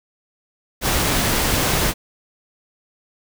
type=noise; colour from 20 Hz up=pink; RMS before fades=-19 dBFS; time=0.81-1.94 s; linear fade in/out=50 ms; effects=none